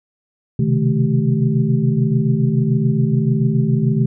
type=tone cluster; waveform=sine; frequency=127 / 134 / 155.6 / 215.7 / 387 Hz; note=B2 / C3 / D#3 / A3 / G4; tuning=+49 / +42 / 0 / -34 / -22 cents; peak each=-20 / -19 / -18 / -19 / -27 dBFS; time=0.59-4.06 s; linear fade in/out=5 ms; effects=none